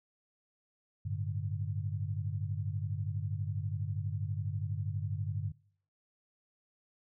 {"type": "chord", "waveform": "sine", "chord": "G suspended second", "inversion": "none", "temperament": "just", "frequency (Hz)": [98, 110.25, 147], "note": ["G2", "A2", "D3"], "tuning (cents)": [0, 4, 2], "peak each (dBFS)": [-35, -38, -39], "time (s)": [1.05, 5.52], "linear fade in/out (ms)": 10, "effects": ["noise-tail reverb RT60 0.6 s tail -23 dB re dry"]}